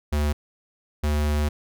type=tone pair in turn; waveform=square; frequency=74.1 / 74.53 Hz; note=D2 / D2; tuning=+16 / +26 cents; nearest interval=unison; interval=10 cents; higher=second; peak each=-21 dBFS; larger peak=neither; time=0.12-0.33 / 1.03-1.49 s; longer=second; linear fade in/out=10 ms; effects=none